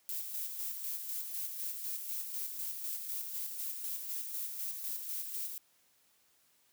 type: noise with tremolo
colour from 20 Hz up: violet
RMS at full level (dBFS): -38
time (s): 0.09-5.58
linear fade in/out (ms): 0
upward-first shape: square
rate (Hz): 4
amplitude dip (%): 40
effects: white hiss -70 dBFS RMS until 6.72 s + high-pass 80 Hz 12 dB/octave